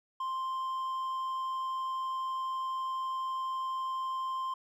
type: tone with hard clipping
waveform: sine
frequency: 1048 Hz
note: C6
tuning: 2 cents sharp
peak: -33 dBFS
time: 0.2-4.54 s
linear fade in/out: 5 ms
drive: 3 dB
effects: none